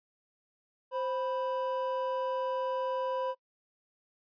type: tone pair together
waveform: triangle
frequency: 523.3 / 987.8 Hz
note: C5 / B5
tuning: 0 / 0 cents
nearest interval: major seventh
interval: 1100 cents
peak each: -30 / -33 dBFS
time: 0.91-3.35 s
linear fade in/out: 50 ms
effects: noise-tail reverb RT60 0.1 s tail -22 dB re dry + resampled to 11025 Hz